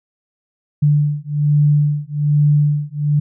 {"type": "beating tone pair", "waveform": "sine", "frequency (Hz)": [146.83, 148.03], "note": ["D3", "D3"], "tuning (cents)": [0, 14], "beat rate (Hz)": 1.2, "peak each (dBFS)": -15, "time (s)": [0.82, 3.2], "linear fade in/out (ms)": 10, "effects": []}